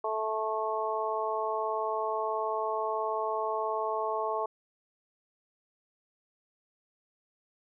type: harmonic tone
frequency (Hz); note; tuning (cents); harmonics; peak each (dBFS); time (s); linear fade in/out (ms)
218.5; A3; -12; 2 / 3 / 4 / 5; -34 / -34 / -34 / -34; 0.04-4.46; 5
effects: none